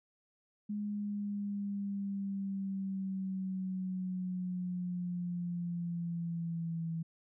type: linear sweep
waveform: sine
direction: down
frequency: 208.1 to 163.7 Hz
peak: -34 dBFS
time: 0.69-7.03 s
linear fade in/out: 10 ms
effects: none